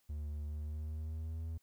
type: tone with pitch glide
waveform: triangle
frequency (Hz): 74.5 to 81.24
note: D2 to E2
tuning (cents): +25 to -25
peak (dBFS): -36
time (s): 0.09-1.58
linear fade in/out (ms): 10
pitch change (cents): +150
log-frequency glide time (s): 0.47-1.45
effects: white hiss -75 dBFS RMS until 1.62 s